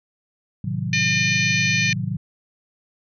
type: chord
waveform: sine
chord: A diminished seventh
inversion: none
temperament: equal with one note detuned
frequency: 110 / 130.81 / 157.19 / 185 Hz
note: A2 / C3 / Eb3 / Gb3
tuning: 0 / 0 / +18 / 0 cents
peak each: -28 dBFS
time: 0.64-2.17 s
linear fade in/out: 5 ms
type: harmonic tone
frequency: 604 Hz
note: D5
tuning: 48 cents sharp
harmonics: 3 / 4 / 5 / 6 / 7 / 8 / 9 / 10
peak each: -25 / -20 / -31 / -32 / -29 / -37 / -39 / -30 dBFS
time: 0.93-1.93 s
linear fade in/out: 2 ms
effects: none